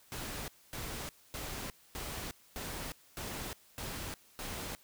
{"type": "noise bursts", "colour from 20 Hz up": "pink", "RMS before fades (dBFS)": -41, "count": 8, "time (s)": [0.12, 4.75], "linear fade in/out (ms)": 0, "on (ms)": 360, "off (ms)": 250, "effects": ["white hiss -63 dBFS RMS until 4.83 s"]}